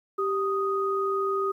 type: tone pair together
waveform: sine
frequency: 391.3 / 1244.5 Hz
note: G4 / D#6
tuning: -3 / 0 cents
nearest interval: octave + minor sixth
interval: 2003 cents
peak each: -26 / -27 dBFS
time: 0.18-1.52 s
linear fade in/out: 10 ms
effects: 10-bit